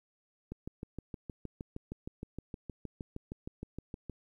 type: click train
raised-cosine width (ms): 3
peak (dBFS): -27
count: 24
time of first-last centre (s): 0.52-4.097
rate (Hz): 6.43
effects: 11-bit